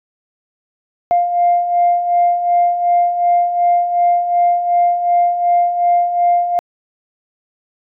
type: beating tone pair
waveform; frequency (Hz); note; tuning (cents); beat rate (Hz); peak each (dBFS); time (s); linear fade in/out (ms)
sine; 698.5 / 701.2; F5 / F5; 0 / +7; 2.7; -18 / -11; 1.11-6.59; 0
effects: tanh soft clip ceiling -5 dBFS